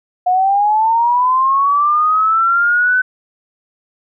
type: linear sweep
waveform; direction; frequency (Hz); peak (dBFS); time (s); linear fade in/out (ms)
sine; up; 717 to 1517; -10; 0.26-3.02; 10
effects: none